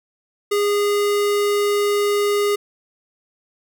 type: tone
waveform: square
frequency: 410 Hz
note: G#4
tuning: 22 cents flat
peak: -17 dBFS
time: 0.51-2.56 s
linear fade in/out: 10 ms
effects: none